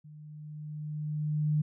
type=tone with level ramp; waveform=sine; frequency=151.3 Hz; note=D#3; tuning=48 cents flat; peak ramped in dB=-47 to -23 dBFS; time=0.04-1.62 s; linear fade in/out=10 ms; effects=none